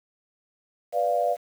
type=chord; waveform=sine; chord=B diminished; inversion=none; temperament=equal; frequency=493.9 / 587.3 / 698.5 Hz; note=B4 / D5 / F5; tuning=0 / 0 / 0 cents; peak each=-28 / -25 / -24 dBFS; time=0.92-1.37 s; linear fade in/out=50 ms; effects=8-bit